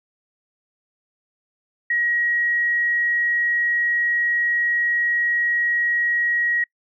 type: tone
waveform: sine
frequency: 1900 Hz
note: A#6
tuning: 33 cents sharp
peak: -18 dBFS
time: 1.9-6.64 s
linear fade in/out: 5 ms
effects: noise-tail reverb RT60 0.1 s tail -26 dB re dry